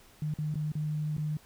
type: tone with dropouts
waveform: sine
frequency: 152 Hz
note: D#3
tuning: 40 cents flat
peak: -29 dBFS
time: 0.22-1.37 s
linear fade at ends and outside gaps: 2 ms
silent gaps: 0.339-0.386 / 0.542-0.555 / 0.719-0.753 / 1.168-1.18 s
effects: pink hiss -58 dBFS RMS until 1.45 s